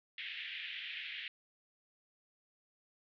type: band-pass noise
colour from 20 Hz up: white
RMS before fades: -44 dBFS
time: 0.18-1.28 s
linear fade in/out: 2 ms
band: 1800 to 3400 Hz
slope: 48 dB/octave
effects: none